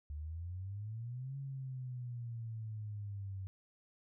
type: exponential two-way sweep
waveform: sine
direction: up then down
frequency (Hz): 72 to 138.6 to 94.7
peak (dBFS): -40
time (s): 0.1-3.47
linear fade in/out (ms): 0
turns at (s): 1.37
effects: none